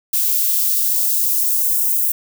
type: noise with high-pass filter sweep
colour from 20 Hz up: violet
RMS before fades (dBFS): -17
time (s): 0.13-2.12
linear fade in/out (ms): 5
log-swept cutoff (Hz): 2300 to 8900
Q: 0.82
effects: none